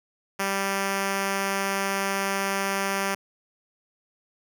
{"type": "tone", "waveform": "5% pulse", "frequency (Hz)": 196, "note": "G3", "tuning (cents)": 0, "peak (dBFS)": -13, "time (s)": [0.39, 3.15], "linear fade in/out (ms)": 10, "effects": []}